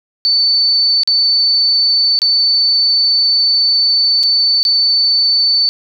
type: tone with dropouts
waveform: sine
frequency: 4514 Hz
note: C#8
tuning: 31 cents sharp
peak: -9 dBFS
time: 0.25-5.69 s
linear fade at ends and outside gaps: 0 ms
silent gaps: 1.034-1.075 / 2.19-2.218 / 4.231-4.236 / 4.63-4.651 s
effects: none